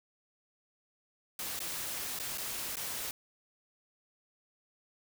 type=noise with dropouts; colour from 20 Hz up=white; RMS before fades=-38 dBFS; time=1.39-3.11 s; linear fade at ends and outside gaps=2 ms; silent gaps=1.592-1.602 / 2.19-2.198 / 2.376-2.381 / 2.757-2.768 s; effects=none